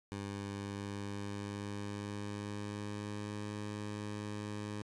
15% pulse tone with pitch glide, 100 to 104.37 Hz, G2 to G#2, +35 to +9 cents, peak -33 dBFS, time 0.12-4.82 s, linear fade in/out 0 ms, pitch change +74 cents, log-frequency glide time 0.26-3.54 s, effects resampled to 22050 Hz

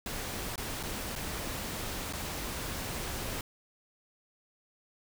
pink noise with dropouts, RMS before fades -37 dBFS, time 0.06-3.41 s, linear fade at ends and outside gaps 2 ms, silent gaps 0.558-0.578 / 0.83-0.834 / 1.154-1.16 / 2.127-2.134 s, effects none

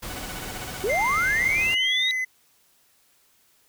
pink noise, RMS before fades -35 dBFS, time 0.02-1.75 s, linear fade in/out 10 ms
15% pulse tone bursts, 744 Hz, F#5, 9 cents sharp, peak -30 dBFS, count 13, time 0.1-0.897 s, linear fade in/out 0 ms, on 29 ms, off 35 ms
sine linear sweep, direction up, 366.4 to 3868 Hz, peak -22 dBFS, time 0.84-2.11 s, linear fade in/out 0 ms
triangle tone with pitch glide, 2093 to 2028 Hz, C7 to B6, 0 to +45 cents, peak -22 dBFS, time 0.89-2.25 s, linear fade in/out 10 ms, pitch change -55 cents, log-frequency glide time 1.51-1.92 s
effects white hiss -62 dBFS RMS until 3.68 s

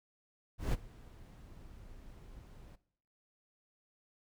brown noise with ADSR envelope, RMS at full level -30 dBFS, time 0.58-2.76 s, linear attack 150 ms, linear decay 28 ms, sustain -23 dB, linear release 11 ms, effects noise-tail reverb RT60 0.6 s tail -18 dB re dry

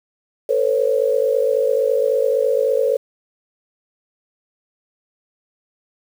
sine tone cluster, 448.3 / 503 / 552 Hz, A4 / B4 / C#5, +32 / +32 / -7 cents, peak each -19 dBFS, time 0.49-2.97 s, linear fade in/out 5 ms, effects 7-bit

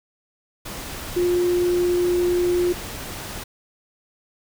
sine tone in noise, 353.9 Hz, F4, 23 cents sharp, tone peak -17 dBFS, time 1.16-2.73 s, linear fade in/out 10 ms, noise pink, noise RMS -33 dBFS, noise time 0.65-3.44 s, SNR +13 dB, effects none

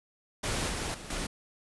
pink noise with level steps, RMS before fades -31 / -34 / -44 / -34 dBFS, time 0.43-1.27 s, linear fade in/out 10 ms, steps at 0.69 / 0.94 / 1.1 s, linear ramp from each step 5 ms, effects resampled to 24000 Hz

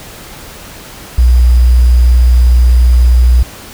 sine tone with sample-and-hold, 61 Hz, B1, 21 cents flat, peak -3 dBFS, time 1.18-3.43 s, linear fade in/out 5 ms, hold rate 4900 Hz, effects pink hiss -31 dBFS RMS until 3.73 s

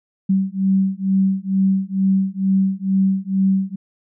sine beating tone pair, 191.2 / 193.4 Hz, G3 / G3, -43 / -23 cents, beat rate 2.2 Hz, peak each -18 dBFS, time 0.29-3.76 s, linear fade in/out 10 ms, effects none

